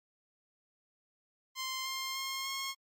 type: tone with pitch steps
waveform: 10% pulse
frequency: 1046.5 / 1058 / 1069.7 / 1081.5 Hz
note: C6 / C6 / C6 / C#6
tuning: 0 / +19 / +38 / -43 cents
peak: -27 dBFS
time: 1.55-2.75 s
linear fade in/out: 50 ms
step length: 300 ms
effects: MP3 64 kbps

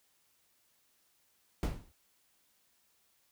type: noise with exponential decay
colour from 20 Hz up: brown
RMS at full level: -27 dBFS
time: 1.63-1.92 s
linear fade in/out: 1 ms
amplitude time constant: 61 ms
effects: white hiss -72 dBFS RMS until 3.31 s

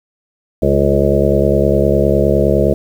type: harmonic tone with a mistuned harmonic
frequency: 69.8 Hz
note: C#2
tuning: 13 cents sharp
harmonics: 1 / 2 / 3 / 5 / 6 / 7 / 8 / 9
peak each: -18 / -18 / -18 / -18 / -18 / -18 / -18 / -18 dBFS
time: 0.62-2.74 s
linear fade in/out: 5 ms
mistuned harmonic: 5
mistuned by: -24 cents
effects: 7-bit

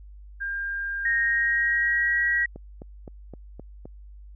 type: tone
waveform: sine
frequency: 1602 Hz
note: G6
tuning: 37 cents sharp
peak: -27 dBFS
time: 0.4-2.45 s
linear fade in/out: 20 ms
type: tone with pitch glide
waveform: sine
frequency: 1864.7 to 1913.8 Hz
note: A#6 to A#6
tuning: 0 to +45 cents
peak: -21 dBFS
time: 1.05-2.46 s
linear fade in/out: 5 ms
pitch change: +45 cents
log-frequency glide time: 1.17-2.23 s
type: click train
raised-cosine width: 2 ms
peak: -26 dBFS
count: 6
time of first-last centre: 2.56-3.855 s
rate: 3.86 Hz
effects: added 50 Hz sine -42 dBFS peak until 4.35 s

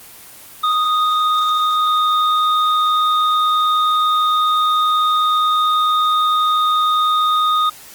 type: tone pair together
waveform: sine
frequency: 1244.5 / 3663 Hz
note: D#6 / A#7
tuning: 0 / -31 cents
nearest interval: octave + perfect fifth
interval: 1869 cents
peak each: -13 / -22 dBFS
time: 0.63-7.7 s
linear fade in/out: 10 ms
effects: white hiss -39 dBFS RMS until 7.94 s + Opus 24 kbps

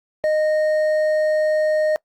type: tone with hard clipping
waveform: triangle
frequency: 617 Hz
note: D#5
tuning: 15 cents flat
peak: -17 dBFS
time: 0.24-1.96 s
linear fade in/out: 0 ms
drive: 8 dB
effects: noise-tail reverb RT60 0.1 s tail -24 dB re dry + Opus 48 kbps

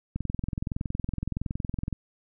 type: click train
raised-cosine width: 5 ms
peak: -17 dBFS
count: 39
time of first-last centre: 0.16-1.927 s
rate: 21.5 Hz
effects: none

